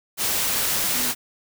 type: tone in noise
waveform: sine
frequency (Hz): 246.9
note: B3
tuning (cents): 0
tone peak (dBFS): -34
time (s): 0.92-1.13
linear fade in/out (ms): 50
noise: white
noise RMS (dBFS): -23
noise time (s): 0.17-1.15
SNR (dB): -14
effects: none